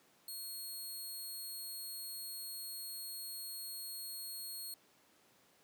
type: tone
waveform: 10% pulse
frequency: 4300 Hz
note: C8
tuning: 47 cents sharp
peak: -36 dBFS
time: 0.28-4.74 s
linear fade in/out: 2 ms
effects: pink hiss -68 dBFS RMS until 5.63 s + high-pass 200 Hz 12 dB/octave